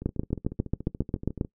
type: two click trains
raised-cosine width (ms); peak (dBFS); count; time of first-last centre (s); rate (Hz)
3; -12 / -23; 11 / 21; 0.06-1.411 / 0.02-1.449; 7.4 / 14
effects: noise-tail reverb RT60 0.1 s tail -20 dB re dry